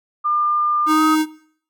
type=tone with pitch glide; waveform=sine; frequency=1201 to 1262.2 Hz; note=D6 to D#6; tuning=+38 to +24 cents; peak=-16 dBFS; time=0.24-1.16 s; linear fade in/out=20 ms; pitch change=+86 cents; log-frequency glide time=0.85-1.02 s
type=tone; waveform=square; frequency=311.1 Hz; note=D#4; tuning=in tune; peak=-16 dBFS; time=0.86-1.26 s; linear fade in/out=50 ms
effects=noise-tail reverb RT60 0.6 s tail -18 dB re dry